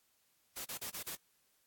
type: noise bursts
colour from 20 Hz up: white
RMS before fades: -42 dBFS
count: 5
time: 0.56-1.156 s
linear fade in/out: 10 ms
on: 92 ms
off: 34 ms
effects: white hiss -74 dBFS RMS until 1.66 s + AAC 64 kbps